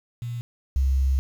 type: tone pair in turn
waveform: sine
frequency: 119.4 / 66.78 Hz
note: A#2 / C2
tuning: +42 / +36 cents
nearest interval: minor seventh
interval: 1006 cents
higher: first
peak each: -28 / -18 dBFS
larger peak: second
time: 0.22-0.41 / 0.76-1.19 s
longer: second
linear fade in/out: 0 ms
effects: 8-bit